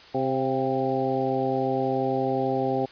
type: harmonic tone with a mistuned harmonic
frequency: 131.8 Hz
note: C3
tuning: 13 cents sharp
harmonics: 1 / 2 / 3 / 4 / 5 / 6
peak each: -33 / -29 / -28 / -29 / -32 / -29 dBFS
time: 0.14-2.86 s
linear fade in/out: 10 ms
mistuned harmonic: 5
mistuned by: +60 cents
effects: white hiss -48 dBFS RMS until 2.91 s + resampled to 11025 Hz